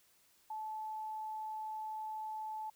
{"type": "tone", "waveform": "sine", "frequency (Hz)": 868, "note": "A5", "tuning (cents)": -24, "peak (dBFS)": -39, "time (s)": [0.5, 2.7], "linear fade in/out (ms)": 5, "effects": ["white hiss -69 dBFS RMS until 2.75 s"]}